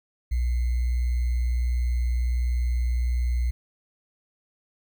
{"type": "tone with sample-and-hold", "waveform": "sine", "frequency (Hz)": 60.7, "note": "B1", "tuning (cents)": -29, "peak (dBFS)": -21, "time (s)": [0.31, 3.51], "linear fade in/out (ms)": 10, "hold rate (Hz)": 2100, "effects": []}